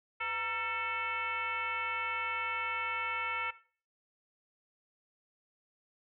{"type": "tone with frequency modulation", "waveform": "sine", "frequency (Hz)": 1782, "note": "A6", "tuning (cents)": 22, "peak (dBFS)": -32, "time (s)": [0.2, 3.51], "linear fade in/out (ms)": 10, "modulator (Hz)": 427, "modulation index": 2, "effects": ["noise-tail reverb RT60 0.4 s tail -17 dB re dry"]}